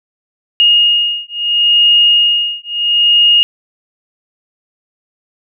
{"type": "beating tone pair", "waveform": "sine", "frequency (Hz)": [2855, 2855.74], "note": ["F7", "F7"], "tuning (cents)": [37, 38], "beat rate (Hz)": 0.74, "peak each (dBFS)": -11, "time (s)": [0.6, 3.43], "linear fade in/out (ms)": 0, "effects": []}